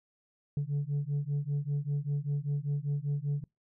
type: beating tone pair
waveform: sine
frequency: 141.4 / 146.5 Hz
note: C#3 / D3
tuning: +35 / -4 cents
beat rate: 5.1 Hz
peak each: -30 / -30 dBFS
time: 0.57-3.44 s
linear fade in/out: 2 ms
effects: noise-tail reverb RT60 0.2 s tail -25 dB re dry + tanh soft clip ceiling -26 dBFS